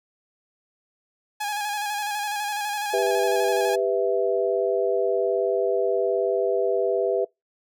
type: tone with vibrato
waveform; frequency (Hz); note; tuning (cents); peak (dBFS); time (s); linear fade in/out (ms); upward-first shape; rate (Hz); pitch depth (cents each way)
sawtooth; 830; G#5; -1; -22; 1.4-3.76; 10; square; 12; 31
type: chord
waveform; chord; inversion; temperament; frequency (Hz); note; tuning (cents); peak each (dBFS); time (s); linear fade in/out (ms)
sine; E minor; first; just; 395.6 / 494.4 / 659.3; G4 / B4 / E5; +16 / +2 / 0; -24 / -24 / -25; 2.93-7.25; 10
effects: noise-tail reverb RT60 0.2 s tail -26 dB re dry

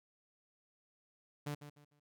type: tone with echo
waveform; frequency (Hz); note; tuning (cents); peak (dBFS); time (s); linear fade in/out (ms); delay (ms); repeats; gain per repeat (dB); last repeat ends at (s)
sawtooth; 146.5; D3; -4; -34; 1.46-1.55; 10; 150; 3; -11; 2
effects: none

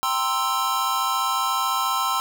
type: chord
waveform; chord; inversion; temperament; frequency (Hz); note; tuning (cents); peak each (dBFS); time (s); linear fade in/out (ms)
square; C dominant seventh; second; equal; 784 / 932.3 / 1046.5 / 1318.5; G5 / Bb5 / C6 / E6; 0 / 0 / 0 / 0; -31 / -31 / -25 / -26; 0.03-2.2; 0
effects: none

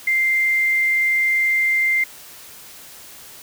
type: tone with quantisation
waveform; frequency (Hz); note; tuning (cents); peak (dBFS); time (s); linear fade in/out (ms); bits
sine; 2093; C7; 0; -15; 0.07-2.04; 5; 7
effects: white hiss -41 dBFS RMS until 3.42 s

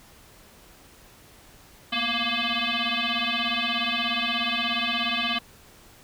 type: tone with frequency modulation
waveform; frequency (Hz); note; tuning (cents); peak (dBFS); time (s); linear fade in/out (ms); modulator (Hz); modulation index
sine; 242.4; B3; -32; -23; 1.92-5.39; 10; 468; 7.6
effects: pink hiss -52 dBFS RMS until 6.03 s

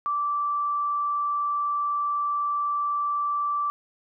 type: tone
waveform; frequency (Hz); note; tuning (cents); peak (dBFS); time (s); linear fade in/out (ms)
sine; 1166; D6; -13; -23; 0.06-3.7; 0
effects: none

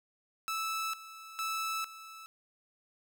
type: tone with tremolo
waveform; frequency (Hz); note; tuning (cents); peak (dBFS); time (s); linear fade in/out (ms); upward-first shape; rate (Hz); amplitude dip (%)
sawtooth; 1312; E6; -9; -29; 0.48-2.26; 0; square; 1.1; 80
effects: none

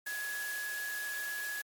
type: tone in noise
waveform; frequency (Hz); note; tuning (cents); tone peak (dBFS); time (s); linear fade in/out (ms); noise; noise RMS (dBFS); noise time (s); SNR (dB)
sine; 1680; G#6; +19; -36; 0.06-1.62; 10; white; -43; 0.06-1.62; +4
effects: high-pass 400 Hz 12 dB/octave + MP3 96 kbps

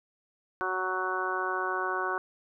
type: harmonic tone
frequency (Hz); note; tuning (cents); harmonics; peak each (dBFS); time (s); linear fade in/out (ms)
185.8; F#3; +7; 2 / 3 / 4 / 5 / 6 / 7 / 8; -35 / -41 / -37 / -38 / -33 / -39 / -33; 0.61-2.18; 0
effects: none

